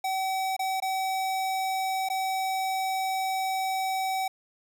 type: tone with dropouts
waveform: square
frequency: 762 Hz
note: G5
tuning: 49 cents flat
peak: -27 dBFS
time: 0.04-4.28 s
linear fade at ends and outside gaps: 5 ms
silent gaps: 0.566-0.592 / 0.802-0.822 / 2.088-2.099 s
effects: 11-bit